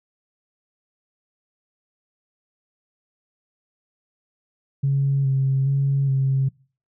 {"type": "tone with vibrato", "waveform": "sine", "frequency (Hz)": 136.4, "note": "C#3", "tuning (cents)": -28, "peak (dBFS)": -16, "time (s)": [4.83, 6.49], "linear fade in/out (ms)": 10, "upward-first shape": "square", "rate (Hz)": 1.2, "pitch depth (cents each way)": 23, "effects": ["noise-tail reverb RT60 0.4 s tail -24 dB re dry", "tanh soft clip ceiling -12 dBFS"]}